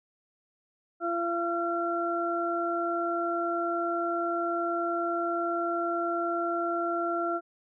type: harmonic tone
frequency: 341.2 Hz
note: F4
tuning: 40 cents flat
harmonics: 1 / 2 / 4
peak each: -31 / -31 / -31 dBFS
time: 1-7.41 s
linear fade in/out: 50 ms
effects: none